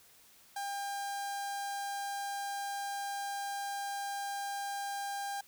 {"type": "tone with notch filter", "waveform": "sawtooth", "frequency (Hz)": 800, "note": "G5", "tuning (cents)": 35, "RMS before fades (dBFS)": -38, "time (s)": [0.56, 5.41], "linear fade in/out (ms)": 5, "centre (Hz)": 2600, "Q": 1.4, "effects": ["white hiss -61 dBFS RMS until 5.47 s"]}